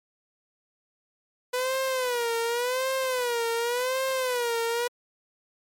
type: tone with vibrato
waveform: sawtooth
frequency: 493.9 Hz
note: B4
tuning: in tune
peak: -21 dBFS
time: 1.53-4.88 s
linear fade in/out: 10 ms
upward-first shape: sine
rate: 0.89 Hz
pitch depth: 120 cents each way
effects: MP3 64 kbps